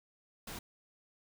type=noise; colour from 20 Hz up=pink; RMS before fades=-44 dBFS; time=0.47-0.59 s; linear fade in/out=5 ms; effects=none